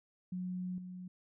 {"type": "tone with level steps", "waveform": "sine", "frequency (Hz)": 182.1, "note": "F#3", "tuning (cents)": -27, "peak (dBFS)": [-36, -43], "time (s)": [0.32, 1.08], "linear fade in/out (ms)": 5, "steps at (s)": 0.78, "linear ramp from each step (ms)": 2, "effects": []}